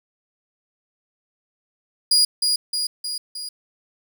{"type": "tone with echo", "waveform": "35% pulse", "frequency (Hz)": 4879, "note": "D#8", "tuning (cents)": -35, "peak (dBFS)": -12, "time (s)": [2.11, 2.25], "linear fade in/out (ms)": 5, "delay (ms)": 310, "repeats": 4, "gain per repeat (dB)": -4, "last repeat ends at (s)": 3.49, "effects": ["9-bit"]}